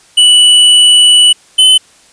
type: tone pair in turn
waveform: square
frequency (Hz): 2960 / 3034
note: F#7 / F#7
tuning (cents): 0 / +43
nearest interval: unison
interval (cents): 43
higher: second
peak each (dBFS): -3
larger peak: neither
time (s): 0.17-1.33 / 1.58-1.78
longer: first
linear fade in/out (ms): 10
effects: white hiss -44 dBFS RMS until 2.12 s + resampled to 22050 Hz